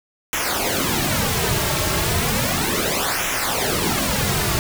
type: noise with flanger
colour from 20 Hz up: pink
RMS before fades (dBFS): -21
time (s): 0.33-4.59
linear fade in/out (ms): 0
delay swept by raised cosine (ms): 0.22 to 4.12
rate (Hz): 0.34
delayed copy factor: -0.75
effects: none